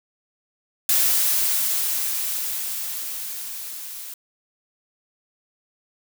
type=noise with level ramp; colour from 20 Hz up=blue; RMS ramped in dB=-18 to -36 dBFS; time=0.89-4.14 s; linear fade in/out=2 ms; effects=none